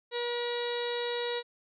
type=harmonic tone with a mistuned harmonic; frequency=480 Hz; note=B4; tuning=49 cents flat; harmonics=1 / 2 / 3 / 4 / 5 / 6 / 7 / 8 / 9; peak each=-32 / -40 / -45 / -41 / -47 / -46 / -48 / -39 / -49 dBFS; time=0.11-1.43 s; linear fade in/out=50 ms; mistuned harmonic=5; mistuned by=-37 cents; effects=none